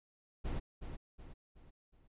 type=noise with echo; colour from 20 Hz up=brown; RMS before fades=-36 dBFS; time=0.44-0.6 s; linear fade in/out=20 ms; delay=370 ms; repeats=4; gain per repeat=-7 dB; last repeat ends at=2.08 s; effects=resampled to 8000 Hz